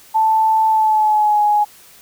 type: tone with pitch glide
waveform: sine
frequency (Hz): 880 to 835.4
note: A5 to G#5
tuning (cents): 0 to +10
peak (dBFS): -11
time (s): 0.14-1.65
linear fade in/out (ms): 20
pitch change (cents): -90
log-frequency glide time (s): 0.68-1.41
effects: white hiss -45 dBFS RMS until 2.01 s